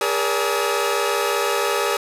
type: tone cluster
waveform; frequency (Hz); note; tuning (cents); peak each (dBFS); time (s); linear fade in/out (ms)
sawtooth; 407.9 / 473.6 / 572 / 867 / 1279; G#4 / A#4 / D5 / A5 / D#6; -31 / +27 / -46 / -26 / +47; -20 / -21 / -22 / -26 / -22; 0.01-1.97; 2
effects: resampled to 32000 Hz + 7-bit